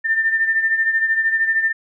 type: beating tone pair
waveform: sine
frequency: 1794 / 1807 Hz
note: A6 / A6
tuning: +33 / +46 cents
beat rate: 13 Hz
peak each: -16 / -23 dBFS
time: 0.04-1.73 s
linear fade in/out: 20 ms
effects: none